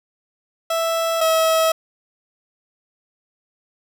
30% pulse tone pair in turn, 659.3 / 645.7 Hz, E5 / E5, 0 / -36 cents, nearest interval unison, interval 36 cents, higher first, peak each -16 / -12 dBFS, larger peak second, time 0.7-1.21 / 1.21-1.72 s, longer neither, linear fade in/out 5 ms, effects none

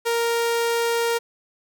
sawtooth tone, 466.2 Hz, A#4, in tune, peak -16 dBFS, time 0.05-1.19 s, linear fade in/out 20 ms, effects none

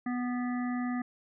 harmonic tone with a mistuned harmonic, 246.9 Hz, B3, in tune, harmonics 1 / 3 / 5 / 7 / 8, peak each -30 / -41 / -43 / -46 / -46 dBFS, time 0.06-1.02 s, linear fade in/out 5 ms, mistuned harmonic 5, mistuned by -17 cents, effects none

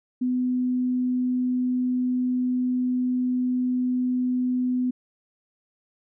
sine tone, 251.1 Hz, B3, 29 cents sharp, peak -21 dBFS, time 0.21-4.91 s, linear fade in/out 10 ms, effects none

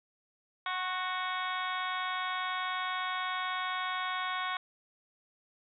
harmonic tone with a mistuned harmonic, 370.1 Hz, F#4, in tune, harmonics 2 / 3 / 4 / 5 / 6 / 7 / 8 / 9 / 10, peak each -40 / -35 / -39 / -42 / -41 / -51 / -53 / -43 / -45 dBFS, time 0.66-4.57 s, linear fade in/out 2 ms, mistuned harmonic 3, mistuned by -22 cents, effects none

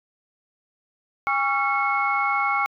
sine tone cluster, 812 / 1122 / 1364 / 2189 Hz, G#5 / C#6 / F6 / C#7, -39 / +21 / -41 / -22 cents, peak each -25 dBFS, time 1.27-2.66 s, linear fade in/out 0 ms, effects tanh soft clip ceiling -9 dBFS

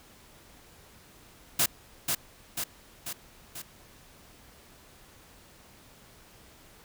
white noise with echo, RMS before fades -24 dBFS, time 1.59-1.66 s, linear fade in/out 5 ms, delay 490 ms, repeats 4, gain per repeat -4 dB, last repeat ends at 3.62 s, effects pink hiss -55 dBFS RMS until 6.84 s

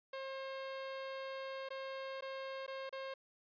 sawtooth tone with dropouts, 535 Hz, C5, 38 cents sharp, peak -38 dBFS, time 0.13-3.14 s, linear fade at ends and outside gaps 5 ms, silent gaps 1.689-1.704 / 2.209-2.222 / 2.665-2.678 / 2.894-2.926 s, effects resampled to 11025 Hz

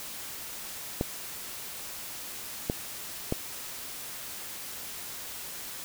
clicks, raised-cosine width 2 ms, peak -13 dBFS, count 3, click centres 1.011 / 2.699 / 3.324 s, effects white hiss -40 dBFS RMS until 5.84 s

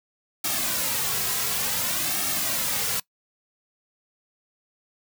white noise with flanger, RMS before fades -26 dBFS, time 0.44-3 s, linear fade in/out 5 ms, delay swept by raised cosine 2 to 3.4 ms, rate 0.56 Hz, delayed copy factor -0.7, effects noise-tail reverb RT60 0.1 s tail -22 dB re dry

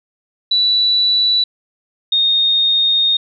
sine tone pair in turn, 3951 / 3695 Hz, B7 / A#7, 0 / -16 cents, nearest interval minor second, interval 116 cents, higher first, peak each -11 dBFS, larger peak neither, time 0.51-1.44 / 2.12-3.17 s, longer second, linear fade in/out 5 ms, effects none

